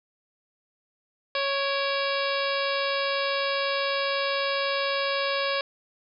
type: harmonic tone with a mistuned harmonic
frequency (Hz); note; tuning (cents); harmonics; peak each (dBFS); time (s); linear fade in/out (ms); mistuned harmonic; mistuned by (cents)
554; C#5; -1; 1 / 2 / 3 / 4 / 5 / 6 / 7 / 8 / 9; -28 / -31 / -33 / -34 / -35 / -36 / -36 / -37 / -38; 1.35-5.61; 2; 4; +78
effects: none